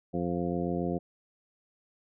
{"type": "harmonic tone", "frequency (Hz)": 87.2, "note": "F2", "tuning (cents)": -2, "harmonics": [1, 2, 3, 4, 5, 6, 8], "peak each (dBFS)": [-41, -32, -35, -35, -38, -37, -39], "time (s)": [0.13, 0.99], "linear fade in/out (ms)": 20, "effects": []}